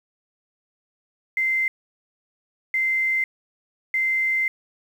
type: tone bursts at uneven times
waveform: sine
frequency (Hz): 2079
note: C7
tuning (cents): -12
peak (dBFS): -19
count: 3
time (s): 1.37-1.68 / 2.74-3.24 / 3.94-4.48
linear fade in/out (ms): 2
effects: 8-bit